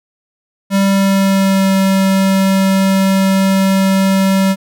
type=tone with pitch glide; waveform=square; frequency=196 to 192.74 Hz; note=G3 to G3; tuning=0 to -29 cents; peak=-10 dBFS; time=0.7-4.56 s; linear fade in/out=50 ms; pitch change=-29 cents; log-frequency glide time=0.85-1.73 s; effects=none